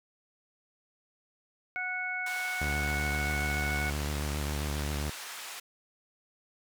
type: harmonic tone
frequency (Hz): 736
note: F#5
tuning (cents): -9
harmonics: 1 / 2 / 3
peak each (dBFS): -40 / -35 / -34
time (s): 1.76-3.9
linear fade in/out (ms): 0
type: band-pass noise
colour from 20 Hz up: pink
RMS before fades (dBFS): -42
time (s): 2.26-5.6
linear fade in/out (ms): 5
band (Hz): 1100 to 13000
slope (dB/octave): 12
type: tone with vibrato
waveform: sawtooth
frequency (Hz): 73.42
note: D2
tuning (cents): 0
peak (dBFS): -27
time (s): 2.61-5.1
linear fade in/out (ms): 5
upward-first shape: square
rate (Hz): 7.5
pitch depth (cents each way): 37
effects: none